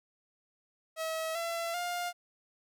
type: tone with pitch steps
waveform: sawtooth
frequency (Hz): 643 / 673.4 / 705.3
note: E5 / E5 / F5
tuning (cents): -43 / +37 / +17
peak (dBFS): -29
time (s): 0.96-2.13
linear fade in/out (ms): 50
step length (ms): 390
effects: none